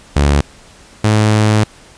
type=tone pair in turn; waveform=sawtooth; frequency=71.6 / 107.28 Hz; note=D2 / A2; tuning=-43 / -43 cents; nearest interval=perfect fifth; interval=700 cents; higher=second; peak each=-5 dBFS; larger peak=neither; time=0.16-0.41 / 1.04-1.64 s; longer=second; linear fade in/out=5 ms; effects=pink hiss -42 dBFS RMS until 1.97 s + resampled to 22050 Hz